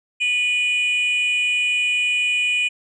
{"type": "tone pair together", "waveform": "triangle", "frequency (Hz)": [2462, 2960], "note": ["D#7", "F#7"], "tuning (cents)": [-19, 0], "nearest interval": "minor third", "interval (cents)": 319, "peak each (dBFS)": [-15, -22], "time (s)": [0.2, 2.69], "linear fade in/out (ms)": 20, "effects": ["tanh soft clip ceiling -13 dBFS", "resampled to 22050 Hz"]}